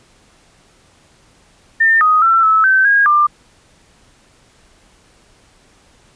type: tone with pitch steps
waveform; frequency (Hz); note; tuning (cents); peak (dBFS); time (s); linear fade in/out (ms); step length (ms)
sine; 1804 / 1250 / 1343 / 1302 / 1543 / 1634 / 1192; A6 / D#6 / E6 / E6 / G6 / G#6 / D6; +43 / +8 / +32 / -22 / -28 / -29 / +25; -8; 1.8-3.27; 10; 210
effects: pink hiss -51 dBFS RMS until 6.15 s + resampled to 22050 Hz